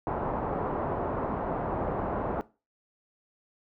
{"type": "low-pass noise", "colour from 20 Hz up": "white", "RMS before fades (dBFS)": -31, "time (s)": [0.07, 2.41], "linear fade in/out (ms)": 0, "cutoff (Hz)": 980, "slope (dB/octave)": 24, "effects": ["noise-tail reverb RT60 0.3 s tail -19 dB re dry"]}